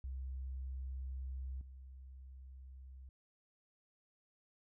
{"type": "tone with level steps", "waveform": "sine", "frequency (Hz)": 65.41, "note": "C2", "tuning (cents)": 0, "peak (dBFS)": [-40, -50], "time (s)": [0.04, 3.09], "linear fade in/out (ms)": 0, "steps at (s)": 1.61, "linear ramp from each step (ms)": 2, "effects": []}